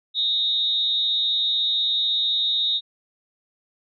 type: tone with amplitude modulation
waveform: sine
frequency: 3729 Hz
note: A#7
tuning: in tune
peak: -16 dBFS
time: 0.14-2.81 s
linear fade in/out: 50 ms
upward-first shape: sine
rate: 264 Hz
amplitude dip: 70%
effects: none